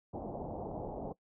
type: low-pass noise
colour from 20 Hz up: white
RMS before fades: -41 dBFS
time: 0.13-1.13 s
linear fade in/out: 10 ms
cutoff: 820 Hz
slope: 48 dB/octave
effects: noise-tail reverb RT60 0.1 s tail -21 dB re dry